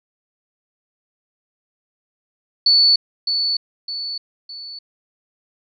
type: tone with echo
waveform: sine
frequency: 4460 Hz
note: C#8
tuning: 10 cents sharp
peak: -10 dBFS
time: 2.66-2.96 s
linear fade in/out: 5 ms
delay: 610 ms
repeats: 3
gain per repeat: -7 dB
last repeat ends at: 4.79 s
effects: none